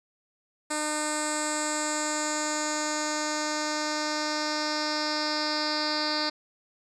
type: tone with low-pass filter sweep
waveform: 10% pulse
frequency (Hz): 303.3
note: D#4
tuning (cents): -44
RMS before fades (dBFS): -29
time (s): 0.7-6.3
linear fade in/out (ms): 10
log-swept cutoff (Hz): 8600 to 4700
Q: 5.6
effects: none

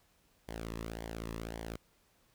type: tone with flanger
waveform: sawtooth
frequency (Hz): 56.1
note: A1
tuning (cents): +34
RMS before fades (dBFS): -42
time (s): 0.48-1.77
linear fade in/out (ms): 10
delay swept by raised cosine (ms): 0.76 to 1.36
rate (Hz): 1.8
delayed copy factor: -0.7
effects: pink hiss -70 dBFS RMS until 2.34 s

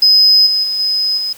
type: tone with level steps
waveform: sine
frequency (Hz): 5050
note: D#8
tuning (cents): +25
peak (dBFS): -4 / -11 / -15 / -12 / -16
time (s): 0.02-1.33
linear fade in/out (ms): 5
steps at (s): 0.46 / 0.63 / 0.79 / 1.17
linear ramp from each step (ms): 10
effects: tanh soft clip ceiling -2 dBFS + white hiss -39 dBFS RMS until 1.37 s

